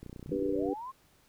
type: click train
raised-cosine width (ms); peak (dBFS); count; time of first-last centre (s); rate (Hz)
3; -31; 21; 0.03-0.69; 30.3
type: linear sweep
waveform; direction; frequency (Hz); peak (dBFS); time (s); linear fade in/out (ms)
sine; up; 107.9 to 1090; -38; 0.27-0.92; 20
type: harmonic tone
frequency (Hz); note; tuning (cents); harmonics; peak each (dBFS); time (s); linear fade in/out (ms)
97.7; G2; -5; 3 / 4 / 5; -32 / -33 / -34; 0.31-0.74; 10
effects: pink hiss -65 dBFS RMS until 1.28 s

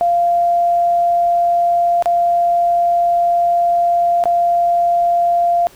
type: tone with dropouts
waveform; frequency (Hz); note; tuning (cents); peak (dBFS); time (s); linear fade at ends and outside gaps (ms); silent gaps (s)
sine; 693; F5; -14; -11; 0.01-5.67; 0; 2.024-2.058 / 4.239-4.256
effects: pink hiss -45 dBFS RMS until 5.75 s

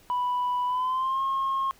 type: tone with pitch glide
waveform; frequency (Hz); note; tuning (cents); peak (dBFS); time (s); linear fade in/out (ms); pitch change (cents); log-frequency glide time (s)
sine; 987.8 to 1077.2; B5 to C#6; 0 to -50; -22; 0.1-1.71; 0; +150; 0.66-1.22
effects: tanh soft clip ceiling -22 dBFS + pink hiss -57 dBFS RMS until 1.79 s

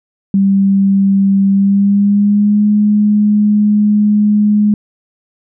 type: tone with pitch glide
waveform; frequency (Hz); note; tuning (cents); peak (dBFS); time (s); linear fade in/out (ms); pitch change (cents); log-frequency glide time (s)
sine; 196 to 208.9; G3 to G#3; 0 to +10; -7; 0.34-4.74; 2; +110; 1.5-2.65
effects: none

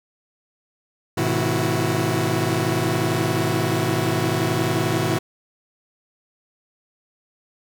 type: tone cluster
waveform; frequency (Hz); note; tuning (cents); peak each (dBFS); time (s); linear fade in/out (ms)
sawtooth; 108.5 / 129.1 / 159.9 / 331.3 / 368.1; A2 / C3 / D#3 / E4 / F#4; -24 / -23 / +48 / +9 / -9; -22; 1.17-5.19; 10
effects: none

